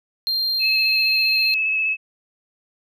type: tone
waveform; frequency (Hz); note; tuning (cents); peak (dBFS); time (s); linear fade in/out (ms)
triangle; 4186; C8; 0; -18; 0.27-1.54; 0
type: tone with vibrato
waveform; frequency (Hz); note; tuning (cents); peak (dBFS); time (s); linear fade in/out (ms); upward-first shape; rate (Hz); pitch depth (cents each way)
sine; 2592; E7; -30; -18; 0.59-1.97; 50; square; 15; 18
effects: none